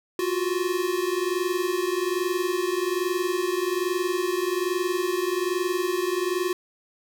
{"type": "tone pair together", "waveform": "square", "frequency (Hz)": [350.5, 371.7], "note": ["F4", "F#4"], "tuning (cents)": [6, 8], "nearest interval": "minor second", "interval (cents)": 102, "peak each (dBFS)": -27, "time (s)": [0.19, 6.53], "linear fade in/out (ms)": 2, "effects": ["9-bit"]}